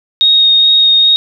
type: tone with vibrato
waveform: sine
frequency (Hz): 3729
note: A#7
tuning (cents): 0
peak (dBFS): -5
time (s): 0.21-1.16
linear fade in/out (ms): 0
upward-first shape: sine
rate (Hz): 2.4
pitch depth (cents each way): 9
effects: none